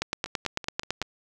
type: two click trains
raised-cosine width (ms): 0.2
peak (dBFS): -21 / -9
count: 5 / 10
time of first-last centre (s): 0.26-1.025 / 0.02-1.017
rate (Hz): 5.23 / 9.03
effects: none